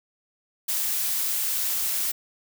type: noise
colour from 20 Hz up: blue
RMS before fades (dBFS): -26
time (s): 0.68-2.12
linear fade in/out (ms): 10
effects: none